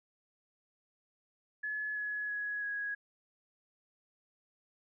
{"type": "tone with pitch steps", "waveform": "sine", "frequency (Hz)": [1707, 1691.3, 1675.7, 1660.3], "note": ["G#6", "G#6", "G#6", "G#6"], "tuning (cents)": [47, 31, 15, -1], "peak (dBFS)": -34, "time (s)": [1.63, 2.95], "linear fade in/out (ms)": 10, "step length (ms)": 330, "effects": []}